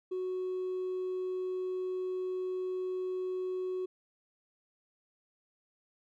triangle tone with hard clipping, 369.5 Hz, F#4, 2 cents flat, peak -32 dBFS, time 0.11-3.86 s, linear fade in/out 10 ms, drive 2 dB, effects none

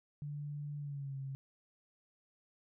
sine tone with pitch glide, 146.2 to 135.62 Hz, D3 to C#3, -7 to -38 cents, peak -39 dBFS, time 0.22-1.35 s, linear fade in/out 0 ms, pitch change -131 cents, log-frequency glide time 0.78-1.17 s, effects none

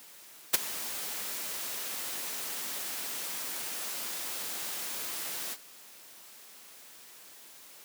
white noise with ADSR envelope, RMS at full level -20 dBFS, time 0.53-5.57 s, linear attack 14 ms, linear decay 17 ms, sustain -17 dB, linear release 47 ms, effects white hiss -52 dBFS RMS until 7.84 s + high-pass 200 Hz 12 dB/octave

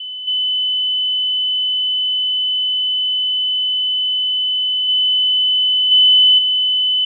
sine tone with level steps, 3014 Hz, F#7, 31 cents sharp, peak -25 / -15 / -12 / -7 / -13 dBFS, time 0-7.05 s, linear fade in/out 5 ms, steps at 0.27 / 4.88 / 5.91 / 6.38 s, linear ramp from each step 10 ms, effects none

